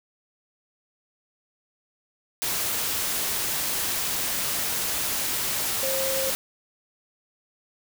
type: tone in noise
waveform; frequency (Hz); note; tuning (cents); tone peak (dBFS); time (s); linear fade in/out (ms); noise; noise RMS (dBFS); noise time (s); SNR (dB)
sine; 533; C5; +32; -27; 5.83-6.3; 0; white; -27; 2.42-6.35; -3
effects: none